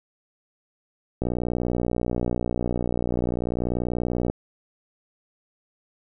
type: click train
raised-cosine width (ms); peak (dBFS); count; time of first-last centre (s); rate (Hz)
2; -12; 187; 1.22-4.299; 60.4
effects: none